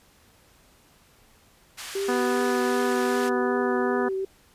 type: band-pass noise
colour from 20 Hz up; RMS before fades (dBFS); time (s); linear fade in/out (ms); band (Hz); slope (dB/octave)
pink; -38; 1.77-3.3; 20; 1400 to 11000; 12
type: tone with vibrato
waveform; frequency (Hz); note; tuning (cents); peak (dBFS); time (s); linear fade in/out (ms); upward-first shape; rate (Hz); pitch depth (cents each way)
sine; 389.1; G4; -13; -25; 1.95-4.25; 5; triangle; 2.6; 37
type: harmonic tone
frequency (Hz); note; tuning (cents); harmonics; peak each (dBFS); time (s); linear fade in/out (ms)
246.9; B3; 0; 1 / 2 / 3 / 4 / 5 / 6 / 7; -27 / -30 / -32 / -33 / -34 / -35 / -35; 2.08-4.09; 10
effects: pink hiss -58 dBFS RMS until 4.54 s + resampled to 32000 Hz